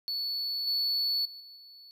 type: tone with level steps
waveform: triangle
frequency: 4435 Hz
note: C#8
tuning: in tune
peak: -29 / -25 / -42 / -46 / -48 dBFS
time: 0.08-1.91 s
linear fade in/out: 0 ms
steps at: 0.67 / 1.25 / 1.4 / 1.56 s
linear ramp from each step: 5 ms
effects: none